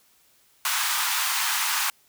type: high-pass noise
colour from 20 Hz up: pink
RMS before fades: -25 dBFS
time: 0.65-1.9 s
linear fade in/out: 2 ms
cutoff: 870 Hz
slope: 48 dB/octave
effects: white hiss -61 dBFS RMS until 2.08 s